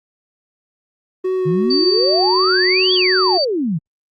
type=tone with vibrato; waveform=triangle; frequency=370 Hz; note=F#4; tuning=in tune; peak=-14 dBFS; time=1.24-3.38 s; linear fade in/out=10 ms; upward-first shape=sine; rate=2.7 Hz; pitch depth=18 cents each way
type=exponential two-way sweep; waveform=sine; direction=up then down; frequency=146.83 to 3469 to 146.83 Hz; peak=-16 dBFS; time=1.45-3.79 s; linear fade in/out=20 ms; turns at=2.94 s
type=tone; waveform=sine; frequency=4599 Hz; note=D8; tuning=37 cents flat; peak=-16 dBFS; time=1.7-3.45 s; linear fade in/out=10 ms
effects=Opus 24 kbps